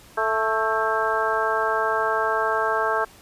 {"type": "harmonic tone with a mistuned harmonic", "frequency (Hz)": 220, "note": "A3", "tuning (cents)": 0, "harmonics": [2, 3, 4, 5, 6, 7], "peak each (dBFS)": [-27, -27, -27, -27, -27, -27], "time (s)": [0.17, 3.05], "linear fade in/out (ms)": 10, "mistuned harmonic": 7, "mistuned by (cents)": 54, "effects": ["pink hiss -49 dBFS RMS until 3.21 s", "resampled to 32000 Hz"]}